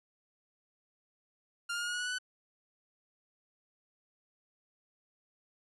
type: tone with pitch steps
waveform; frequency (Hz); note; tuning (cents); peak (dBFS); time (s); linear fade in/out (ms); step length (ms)
sawtooth; 1400 / 1413.8 / 1427.8 / 1441.9 / 1456.1 / 1470.5 / 1485 / 1499.6; F6 / F6 / F6 / F#6 / F#6 / F#6 / F#6 / F#6; +4 / +21 / +38 / -45 / -28 / -11 / +6 / +23; -30; 1.69-2.186; 10; 62
effects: resampled to 24000 Hz